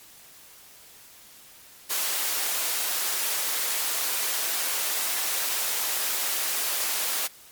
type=high-pass noise; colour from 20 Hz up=white; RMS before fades=-27 dBFS; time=1.89-7.28 s; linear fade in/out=20 ms; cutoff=460 Hz; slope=12 dB/octave; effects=white hiss -50 dBFS RMS until 7.51 s + MP3 96 kbps